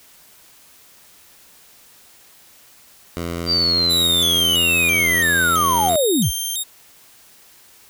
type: tone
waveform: 10% pulse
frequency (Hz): 85.1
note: F2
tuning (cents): -44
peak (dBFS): -16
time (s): 3.17-5.96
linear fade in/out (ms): 0
type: linear sweep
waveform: sine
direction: down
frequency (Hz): 4746 to 32.7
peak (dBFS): -15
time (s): 3.46-6.32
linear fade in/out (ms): 50
type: tone with vibrato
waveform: 10% pulse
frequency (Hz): 3428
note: A7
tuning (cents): -46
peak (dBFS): -15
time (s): 3.89-6.64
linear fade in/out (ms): 20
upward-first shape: square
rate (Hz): 1.5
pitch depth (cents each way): 140
effects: white hiss -49 dBFS RMS until 7.89 s